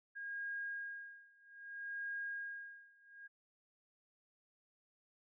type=tone with tremolo; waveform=sine; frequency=1628 Hz; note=G#6; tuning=35 cents flat; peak=-39 dBFS; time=0.15-3.28 s; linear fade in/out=20 ms; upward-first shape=sine; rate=0.62 Hz; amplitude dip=95%; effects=none